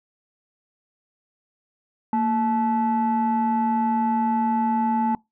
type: tone pair together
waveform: sine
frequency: 229.9 / 868 Hz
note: A#3 / A5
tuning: -24 / -24 cents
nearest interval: octave + major seventh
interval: 2300 cents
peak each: -20 dBFS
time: 2.13-5.15 s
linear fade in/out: 2 ms
effects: noise-tail reverb RT60 0.2 s tail -25 dB re dry + tanh soft clip ceiling -15 dBFS